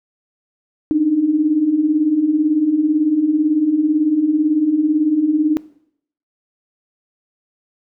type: beating tone pair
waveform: sine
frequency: 290 / 308 Hz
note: D4 / D#4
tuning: -22 / -17 cents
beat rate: 18 Hz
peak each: -19 / -14 dBFS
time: 0.91-5.57 s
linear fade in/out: 0 ms
effects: noise-tail reverb RT60 0.7 s tail -20 dB re dry